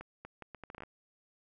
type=accelerating click train; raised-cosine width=0.5 ms; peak=-30 dBFS; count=11; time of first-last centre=0.01-0.835 s; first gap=240 ms; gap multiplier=0.72; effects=none